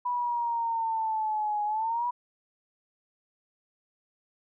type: exponential two-way sweep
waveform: sine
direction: down then up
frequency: 984 to 831 to 984 Hz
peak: -26 dBFS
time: 0.05-2.11 s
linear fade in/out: 10 ms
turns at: 1.64 s
effects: none